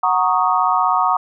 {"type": "chord", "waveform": "sine", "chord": "D# minor seventh", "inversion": "first", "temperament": "equal", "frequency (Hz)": [740, 932.3, 1108.7, 1244.5], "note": ["F#5", "A#5", "C#6", "D#6"], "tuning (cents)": [0, 0, 0, 0], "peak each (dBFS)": -19, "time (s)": [0.03, 1.17], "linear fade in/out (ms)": 5, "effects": []}